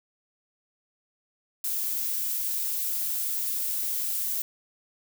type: noise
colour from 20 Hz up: violet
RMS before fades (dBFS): -29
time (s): 1.64-4.42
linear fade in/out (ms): 2
effects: none